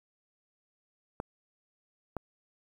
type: clicks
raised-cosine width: 1 ms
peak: -20 dBFS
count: 2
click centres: 1.201 / 2.167 s
effects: 9-bit